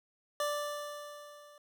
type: tone with level ramp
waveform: 25% pulse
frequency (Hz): 587.3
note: D5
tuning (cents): 0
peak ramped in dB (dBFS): -26 to -51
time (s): 0.4-1.58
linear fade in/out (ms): 2
effects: none